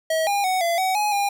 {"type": "tone with pitch steps", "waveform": "square", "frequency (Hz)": [641, 808, 745, 680, 753, 838, 807], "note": ["E5", "G#5", "F#5", "F5", "F#5", "G#5", "G#5"], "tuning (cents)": [-49, -48, 12, -46, 30, 15, -50], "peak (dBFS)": -20, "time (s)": [0.1, 1.29], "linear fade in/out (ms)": 5, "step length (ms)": 170, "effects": []}